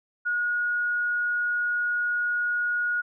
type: tone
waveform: sine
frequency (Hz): 1446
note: F#6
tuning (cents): -40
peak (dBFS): -23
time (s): 0.25-3.02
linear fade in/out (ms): 20
effects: none